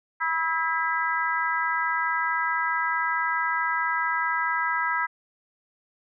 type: harmonic tone with a mistuned harmonic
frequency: 324.6 Hz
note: E4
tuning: 27 cents flat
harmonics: 3 / 4 / 5 / 6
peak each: -28 / -28 / -28 / -30 dBFS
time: 0.2-5.07 s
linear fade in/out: 20 ms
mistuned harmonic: 6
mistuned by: +36 cents
effects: none